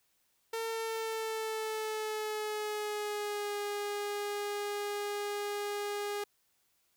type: tone with pitch glide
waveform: sawtooth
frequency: 452.9 to 410.5 Hz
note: A#4 to G#4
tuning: -50 to -20 cents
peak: -30 dBFS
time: 0.53-6.24 s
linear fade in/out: 5 ms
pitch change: -170 cents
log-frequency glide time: 0.65-3.56 s
effects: white hiss -74 dBFS RMS until 6.96 s